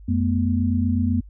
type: tone cluster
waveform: sine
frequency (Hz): 90.1 / 215.4 / 243.4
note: F#2 / A3 / B3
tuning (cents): -45 / -37 / -25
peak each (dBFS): -21 / -25 / -22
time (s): 0.08-1.21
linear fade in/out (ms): 10
effects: added 50 Hz sine -40 dBFS peak until 1.29 s